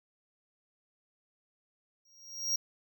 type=tone with exponential growth; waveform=square; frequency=5630 Hz; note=F8; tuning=13 cents sharp; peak=-26 dBFS; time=2.05-2.56 s; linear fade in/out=5 ms; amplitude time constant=110 ms; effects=none